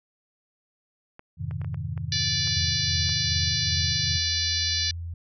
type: clicks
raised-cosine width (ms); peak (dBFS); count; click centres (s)
0.5; -28; 8; 1.194 / 1.511 / 1.616 / 1.646 / 1.744 / 1.977 / 2.474 / 3.093
type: chord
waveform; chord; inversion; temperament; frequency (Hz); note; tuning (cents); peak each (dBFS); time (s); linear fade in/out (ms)
sine; F minor seventh; none; equal with one note detuned; 87.31 / 103.83 / 128.94 / 155.56; F2 / Ab2 / C3 / Eb3; 0 / 0 / -25 / 0; -34; 1.37-4.2; 50
type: harmonic tone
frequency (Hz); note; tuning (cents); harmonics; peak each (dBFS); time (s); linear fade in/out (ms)
583; D5; -13; 3 / 4 / 5 / 6 / 7 / 8 / 9 / 10; -36 / -38 / -37 / -32 / -28 / -29 / -34 / -34; 2.12-4.91; 2
type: tone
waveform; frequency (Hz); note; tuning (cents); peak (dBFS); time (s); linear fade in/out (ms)
sine; 84.8; E2; +50; -31; 2.56-5.14; 5
effects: none